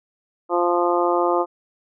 harmonic tone, 174.61 Hz, F3, in tune, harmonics 2 / 3 / 4 / 5 / 6 / 7, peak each -21 / -23 / -24 / -25 / -26 / -26 dBFS, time 0.49-1.46 s, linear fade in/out 50 ms, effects none

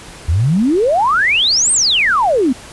sine exponential two-way sweep, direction up then down, 73.6 to 8860 to 233.8 Hz, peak -10 dBFS, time 0.28-2.53 s, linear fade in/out 10 ms, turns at 1.72 s, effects pink hiss -35 dBFS RMS until 2.72 s + resampled to 24000 Hz

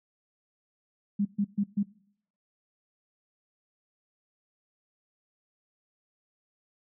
sine tone bursts, 203 Hz, G#3, 39 cents flat, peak -23 dBFS, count 4, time 1.19-1.832 s, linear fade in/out 10 ms, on 63 ms, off 130 ms, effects noise-tail reverb RT60 0.7 s tail -22 dB re dry

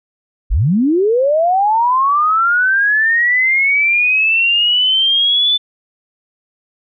sine linear sweep, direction up, 31.59 to 3520 Hz, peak -10 dBFS, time 0.5-5.58 s, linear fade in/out 20 ms, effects none

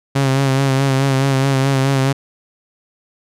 sawtooth tone with vibrato, 135.3 Hz, C#3, 42 cents flat, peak -9 dBFS, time 0.15-2.13 s, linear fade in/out 10 ms, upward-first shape sine, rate 4.7 Hz, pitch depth 39 cents each way, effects low-pass 10000 Hz 12 dB/octave

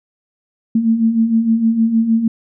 sine beating tone pair, 221.1 / 227.6 Hz, A3 / A#3, +9 / -41 cents, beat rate 6.5 Hz, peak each -19 / -12 dBFS, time 0.75-2.28 s, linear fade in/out 5 ms, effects none

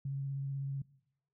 sine tone with vibrato, 137.6 Hz, C#3, 12 cents flat, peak -34 dBFS, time 0.05-0.82 s, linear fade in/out 5 ms, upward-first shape triangle, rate 16 Hz, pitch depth 19 cents each way, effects noise-tail reverb RT60 0.8 s tail -21 dB re dry

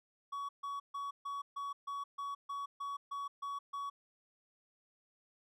triangle tone bursts, 1125 Hz, C#6, 25 cents sharp, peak -36 dBFS, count 12, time 0.32-3.9 s, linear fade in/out 10 ms, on 170 ms, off 140 ms, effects none

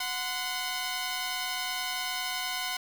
10% pulse tone pair together, 735.8 / 1028 Hz, F#5 / C6, -10 / -31 cents, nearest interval tritone, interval 579 cents, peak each -25 dBFS, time 0-2.77 s, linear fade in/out 5 ms, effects 8-bit

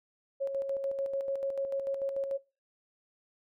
sine tone with tremolo, 548 Hz, C#5, 20 cents flat, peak -28 dBFS, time 0.4-2.38 s, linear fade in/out 20 ms, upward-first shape square, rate 6.8 Hz, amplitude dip 45%, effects noise-tail reverb RT60 0.3 s tail -22 dB re dry

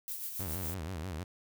violet noise with tremolo, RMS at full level -38 dBFS, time 0.08-0.74 s, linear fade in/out 0 ms, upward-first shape sine, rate 7.2 Hz, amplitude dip 45%
sawtooth tone with vibrato, 85.9 Hz, F2, 28 cents flat, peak -33 dBFS, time 0.39-1.24 s, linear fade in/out 10 ms, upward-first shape sine, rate 6.2 Hz, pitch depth 210 cents each way
effects none

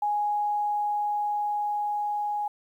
sine tone with level ramp, 830.6 Hz, G#5, in tune, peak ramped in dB -23 to -26 dBFS, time 0.02-2.48 s, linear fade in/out 5 ms, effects 10-bit

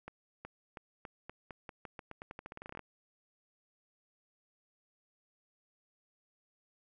accelerating click train, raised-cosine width 0.5 ms, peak -29 dBFS, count 23, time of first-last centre 0.08-2.793 s, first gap 370 ms, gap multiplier 0.87, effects none

